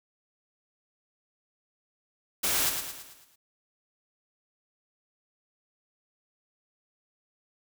white noise with echo, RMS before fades -27 dBFS, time 2.43-2.7 s, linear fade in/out 10 ms, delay 110 ms, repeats 6, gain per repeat -6 dB, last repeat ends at 3.36 s, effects none

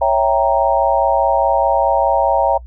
sine chord, C# diminished seventh, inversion none, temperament equal, 554.4 / 659.3 / 784 / 932.3 Hz, C#5 / E5 / G5 / Bb5, 0 / 0 / 0 / 0 cents, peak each -17 dBFS, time 0.01-2.58 s, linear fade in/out 10 ms, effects noise-tail reverb RT60 0.1 s tail -25 dB re dry + added 60 Hz sine -32 dBFS peak until 2.66 s

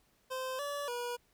25% pulse tone with pitch steps, 518 / 574 / 483.2 Hz, C5 / D5 / B4, -17 / -40 / -38 cents, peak -32 dBFS, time 0.3-1.17 s, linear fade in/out 20 ms, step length 290 ms, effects pink hiss -71 dBFS RMS until 1.33 s

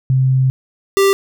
sine / square tone pair in turn, 131.1 / 392.9 Hz, C3 / G4, +4 / +4 cents, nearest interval octave + perfect fifth, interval 1900 cents, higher second, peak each -10 dBFS, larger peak neither, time 0.1-0.5 / 0.97-1.13 s, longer first, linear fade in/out 0 ms, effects none

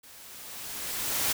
white noise with level ramp, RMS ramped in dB -51 to -26 dBFS, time 0.03-1.33 s, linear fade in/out 10 ms, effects none

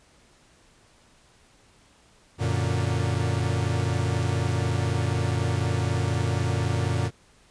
45% pulse chord, Gb augmented, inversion none, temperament equal, 92.5 / 116.54 / 146.83 Hz, Gb2 / Bb2 / D3, 0 / 0 / 0 cents, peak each -27 / -26 / -30 dBFS, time 2.38-7.11 s, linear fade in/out 50 ms, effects pink hiss -58 dBFS RMS until 7.5 s + resampled to 22050 Hz

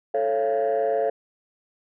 sine chord, A augmented, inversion none, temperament just, 440 / 550 / 687.5 Hz, A4 / C#5 / E#5, 0 / -14 / -27 cents, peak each -23 dBFS, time 0.14-1.1 s, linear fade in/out 5 ms, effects tanh soft clip ceiling -16 dBFS

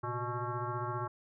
sine tone with frequency modulation, 610 Hz, D#5, 34 cents flat, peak -33 dBFS, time 0.03-1.08 s, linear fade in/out 10 ms, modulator 247 Hz, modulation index 2.9, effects none

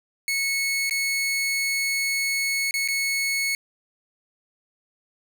sawtooth tone with dropouts, 2200 Hz, C#7, 14 cents flat, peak -19 dBFS, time 0.28-3.55 s, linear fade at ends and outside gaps 1 ms, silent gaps 0.896-0.909 / 2.71-2.74 / 2.877-2.885 s, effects none

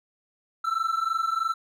triangle tone pair together, 1319.9 / 1343 Hz, E6 / E6, +2 / +32 cents, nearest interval unison, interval 30 cents, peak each -25 dBFS, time 0.64-1.54 s, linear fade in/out 10 ms, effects none

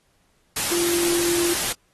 sine tone in noise, 344.5 Hz, F4, 24 cents flat, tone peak -23 dBFS, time 0.71-1.54 s, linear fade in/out 10 ms, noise white, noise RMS -24 dBFS, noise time 0.56-1.73 s, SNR -2 dB, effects pink hiss -65 dBFS RMS until 1.93 s + AAC 32 kbps

